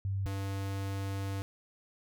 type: tone pair in turn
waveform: sine / square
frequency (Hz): 97.5 / 97.93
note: G2 / G2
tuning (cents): -9 / -1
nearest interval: unison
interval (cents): 8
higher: second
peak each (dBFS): -30 / -34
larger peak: first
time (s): 0.05-0.26 / 0.26-1.42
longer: second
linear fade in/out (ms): 0
effects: none